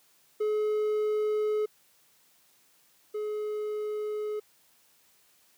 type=tone pair in turn; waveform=triangle; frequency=425.6 / 423.5 Hz; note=G#4 / G#4; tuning=+42 / +34 cents; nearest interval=unison; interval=8 cents; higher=first; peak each=-23 / -28 dBFS; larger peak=first; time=0.4-1.66 / 3.14-4.4 s; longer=neither; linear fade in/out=10 ms; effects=white hiss -64 dBFS RMS until 5.57 s + high-pass 100 Hz 12 dB/octave